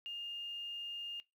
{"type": "tone with quantisation", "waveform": "sine", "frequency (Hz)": 2822, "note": "F7", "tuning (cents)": 17, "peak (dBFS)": -40, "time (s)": [0.06, 1.2], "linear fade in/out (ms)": 0, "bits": 11, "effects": ["noise-tail reverb RT60 0.2 s tail -20 dB re dry"]}